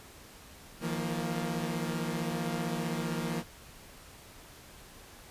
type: chord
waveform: sawtooth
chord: Eb suspended second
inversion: none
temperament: equal with one note detuned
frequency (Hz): 159.11 / 174.61 / 233.1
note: Eb3 / F3 / Bb3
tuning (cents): +39 / 0 / 0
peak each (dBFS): -32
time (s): 0.8-3.44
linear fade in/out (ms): 50
effects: pink hiss -52 dBFS RMS until 5.3 s + resampled to 32000 Hz